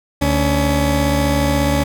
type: tone pair together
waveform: 20% pulse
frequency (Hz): 74.66 / 282.1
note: D2 / C#4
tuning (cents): +29 / +30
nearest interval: octave + major seventh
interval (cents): 2301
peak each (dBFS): -12 / -12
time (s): 0.21-1.84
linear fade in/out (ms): 10
effects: none